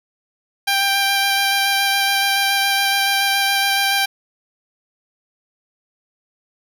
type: tone with vibrato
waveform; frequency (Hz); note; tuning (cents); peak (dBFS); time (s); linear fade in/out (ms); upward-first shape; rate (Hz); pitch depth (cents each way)
10% pulse; 790; G5; +13; -7; 0.67-4.06; 10; square; 7.1; 10
effects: none